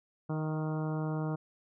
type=harmonic tone with a mistuned harmonic; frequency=155.56 Hz; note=D#3; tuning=in tune; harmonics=1 / 2 / 3 / 4 / 5 / 6 / 7 / 8 / 9; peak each=-32 / -38 / -42 / -44 / -46 / -48 / -49 / -50 / -51 dBFS; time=0.29-1.36 s; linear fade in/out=10 ms; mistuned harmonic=4; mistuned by=+15 cents; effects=none